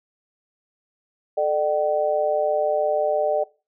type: tone with amplitude modulation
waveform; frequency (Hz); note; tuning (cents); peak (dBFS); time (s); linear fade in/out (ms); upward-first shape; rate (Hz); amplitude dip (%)
sine; 600; D5; +37; -14; 1.37-3.44; 10; sine; 163; 100
effects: noise-tail reverb RT60 0.3 s tail -20 dB re dry